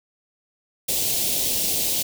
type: band-stop noise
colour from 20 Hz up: white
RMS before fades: -23 dBFS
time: 0.88-2.03 s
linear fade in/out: 10 ms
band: 680 to 2700 Hz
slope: 24 dB/octave
effects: none